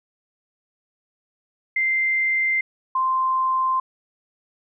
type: tone pair in turn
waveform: sine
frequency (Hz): 2087 / 1043.5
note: C7 / C6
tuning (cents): -5 / -5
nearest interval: octave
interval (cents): 1200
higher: first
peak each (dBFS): -18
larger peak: neither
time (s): 1.76-2.61 / 2.95-3.8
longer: neither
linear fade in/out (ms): 5
effects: none